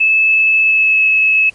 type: tone with pitch glide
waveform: sine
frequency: 2610 to 2589 Hz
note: E7 to E7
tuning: -18 to -32 cents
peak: -8 dBFS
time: 0-1.5 s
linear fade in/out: 10 ms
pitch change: -14 cents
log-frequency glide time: 0.64-1.02 s
effects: pink hiss -47 dBFS RMS until 1.54 s + MP3 48 kbps